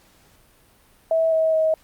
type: tone with pitch steps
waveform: sine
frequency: 650 / 641 / 635 Hz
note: E5 / E5 / D#5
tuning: -24 / -49 / +35 cents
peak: -16 dBFS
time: 1.11-1.74 s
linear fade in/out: 2 ms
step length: 210 ms
effects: pink hiss -56 dBFS RMS until 1.83 s + Opus 48 kbps